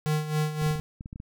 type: tone with tremolo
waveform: square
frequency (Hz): 153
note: D#3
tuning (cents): -29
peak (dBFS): -23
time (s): 0.06-0.8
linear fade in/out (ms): 0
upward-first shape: sine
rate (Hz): 3.7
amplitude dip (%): 70
type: clicks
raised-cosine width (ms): 5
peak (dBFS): -26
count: 10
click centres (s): 0.62 / 0.664 / 0.71 / 0.757 / 0.794 / 1.009 / 1.059 / 1.129 / 1.159 / 1.201
effects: none